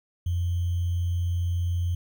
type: tone with sample-and-hold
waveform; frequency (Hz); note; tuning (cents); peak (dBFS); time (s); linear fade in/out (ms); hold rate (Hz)
sine; 87.31; F2; 0; -23; 0.26-1.95; 5; 3150
effects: none